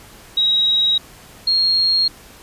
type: tone pair in turn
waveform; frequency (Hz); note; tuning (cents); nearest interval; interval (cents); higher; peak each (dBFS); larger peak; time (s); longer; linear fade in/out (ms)
sine; 3820 / 4258; A#7 / C8; +42 / +30; major second; 188; second; -13; neither; 0.37-0.98 / 1.47-2.08; neither; 5
effects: pink hiss -43 dBFS RMS until 2.42 s + resampled to 32000 Hz